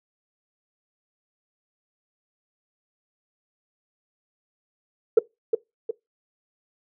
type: tone with echo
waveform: sine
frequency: 450.9 Hz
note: A4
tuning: 42 cents sharp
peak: -8 dBFS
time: 5.17-5.19 s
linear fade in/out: 5 ms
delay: 360 ms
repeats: 2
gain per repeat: -7 dB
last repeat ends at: 5.91 s
effects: noise-tail reverb RT60 0.2 s tail -22 dB re dry + tanh soft clip ceiling -6 dBFS